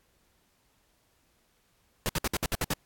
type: noise bursts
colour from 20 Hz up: pink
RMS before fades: -28 dBFS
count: 8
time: 2.06-2.735 s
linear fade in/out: 0 ms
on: 31 ms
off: 61 ms
effects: pink hiss -69 dBFS RMS until 2.85 s + AAC 64 kbps